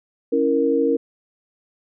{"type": "chord", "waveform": "sine", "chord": "A# diminished", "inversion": "first", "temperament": "equal", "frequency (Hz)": [277.2, 329.6, 466.2], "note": ["C#4", "E4", "A#4"], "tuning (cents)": [0, 0, 0], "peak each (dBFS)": [-21, -23, -18], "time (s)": [0.32, 0.97], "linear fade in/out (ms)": 10, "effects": []}